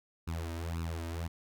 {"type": "tone with flanger", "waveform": "sawtooth", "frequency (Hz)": 83, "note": "E2", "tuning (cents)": 12, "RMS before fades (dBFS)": -37, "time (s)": [0.27, 1.28], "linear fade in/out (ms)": 10, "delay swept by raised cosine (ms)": [0.75, 3.25], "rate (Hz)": 1.9, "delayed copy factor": 0.95, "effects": []}